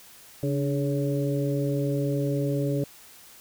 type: harmonic tone with a mistuned harmonic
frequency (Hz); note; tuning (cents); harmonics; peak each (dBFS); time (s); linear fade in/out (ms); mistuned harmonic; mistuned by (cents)
140; C#3; +18; 1 / 2 / 3 / 4; -26 / -29 / -31 / -32; 0.43-2.84; 2; 2; +59
effects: white hiss -50 dBFS RMS until 3.4 s